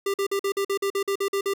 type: tone bursts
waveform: square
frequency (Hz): 396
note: G4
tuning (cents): +18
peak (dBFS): -23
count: 12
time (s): 0.06-1.537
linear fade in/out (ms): 5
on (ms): 80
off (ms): 47
effects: none